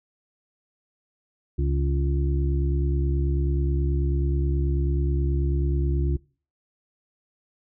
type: harmonic tone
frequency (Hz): 69.3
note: C#2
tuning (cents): 0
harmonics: 1 / 2 / 4 / 5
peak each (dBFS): -22 / -27 / -36 / -32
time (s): 1.58-6.17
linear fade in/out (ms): 10
effects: noise-tail reverb RT60 0.4 s tail -22 dB re dry